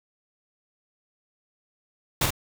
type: noise with echo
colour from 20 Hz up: pink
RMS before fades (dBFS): -22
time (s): 2.21-2.26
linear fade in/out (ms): 5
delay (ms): 46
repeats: 1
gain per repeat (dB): -4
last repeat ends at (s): 2.306
effects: none